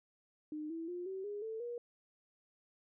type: tone with pitch steps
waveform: sine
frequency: 304.7 / 328.5 / 354.1 / 381.7 / 411.5 / 443.5 / 478.1 Hz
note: D#4 / E4 / F4 / G4 / G#4 / A4 / A#4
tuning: -36 / -6 / +24 / -46 / -16 / +14 / +44 cents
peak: -39 dBFS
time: 0.52-1.78 s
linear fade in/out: 2 ms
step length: 180 ms
effects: none